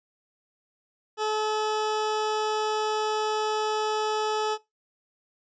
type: tone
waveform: 20% pulse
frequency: 430 Hz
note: A4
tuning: 40 cents flat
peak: -20 dBFS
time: 1.17-4.58 s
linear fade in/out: 50 ms
effects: noise-tail reverb RT60 0.2 s tail -20 dB re dry + resampled to 16000 Hz